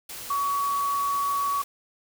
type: tone in noise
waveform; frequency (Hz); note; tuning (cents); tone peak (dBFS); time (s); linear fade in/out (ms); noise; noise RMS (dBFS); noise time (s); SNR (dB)
sine; 1127; C#6; +28; -23; 0.3-1.62; 5; white; -38; 0.09-1.64; +12
effects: none